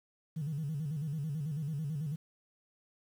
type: tone with vibrato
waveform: sine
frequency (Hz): 150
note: D3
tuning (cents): +37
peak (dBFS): -32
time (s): 0.36-2.16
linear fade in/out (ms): 10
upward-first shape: square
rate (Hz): 9.1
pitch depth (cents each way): 110
effects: tanh soft clip ceiling -30 dBFS + 10-bit